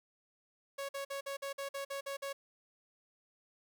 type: tone bursts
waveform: sawtooth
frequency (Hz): 554.4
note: C#5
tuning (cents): 0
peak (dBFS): -34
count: 10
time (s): 0.78-2.33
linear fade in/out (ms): 10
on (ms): 110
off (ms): 50
effects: none